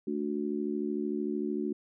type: harmonic tone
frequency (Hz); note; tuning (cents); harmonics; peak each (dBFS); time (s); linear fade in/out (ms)
73.3; D2; -3; 3 / 4 / 5; -34 / -34 / -34; 0.07-1.73; 5
effects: none